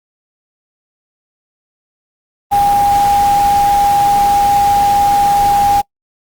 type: tone in noise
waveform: sine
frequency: 810 Hz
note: G#5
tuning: 43 cents flat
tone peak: -8 dBFS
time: 2.51-5.82 s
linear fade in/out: 20 ms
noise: pink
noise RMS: -24 dBFS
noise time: 2.51-5.82 s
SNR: +13 dB
effects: noise-tail reverb RT60 0.1 s tail -26 dB re dry + Opus 32 kbps